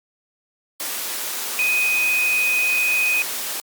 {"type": "tone in noise", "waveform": "sine", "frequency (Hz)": 2500, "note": "D#7", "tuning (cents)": 8, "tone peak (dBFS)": -17, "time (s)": [1.59, 3.22], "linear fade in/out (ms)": 0, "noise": "white", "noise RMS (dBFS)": -27, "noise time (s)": [0.8, 3.6], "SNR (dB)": 7, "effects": ["high-pass 300 Hz 12 dB/octave", "Opus 48 kbps"]}